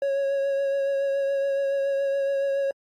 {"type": "tone with vibrato", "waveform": "triangle", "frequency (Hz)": 552, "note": "C#5", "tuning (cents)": -7, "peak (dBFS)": -20, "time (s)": [0.02, 2.71], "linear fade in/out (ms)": 2, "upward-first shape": "triangle", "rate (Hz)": 7.1, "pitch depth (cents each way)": 21, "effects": ["AAC 64 kbps"]}